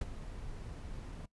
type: noise with ADSR envelope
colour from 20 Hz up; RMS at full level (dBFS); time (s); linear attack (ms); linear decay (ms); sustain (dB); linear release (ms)
brown; -32; 0.01-1.26; 5; 24; -12; 9
effects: noise-tail reverb RT60 0.1 s tail -19 dB re dry + resampled to 24000 Hz